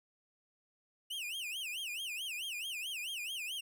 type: tone with vibrato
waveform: 45% pulse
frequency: 2794 Hz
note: F7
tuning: in tune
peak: -38 dBFS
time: 1.1-3.61 s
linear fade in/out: 10 ms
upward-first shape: sine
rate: 4.6 Hz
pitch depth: 260 cents each way
effects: none